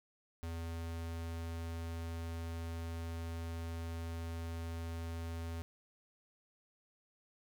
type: tone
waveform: square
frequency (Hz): 83.1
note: E2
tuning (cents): +15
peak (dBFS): -40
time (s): 0.43-5.62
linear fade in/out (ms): 0
effects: none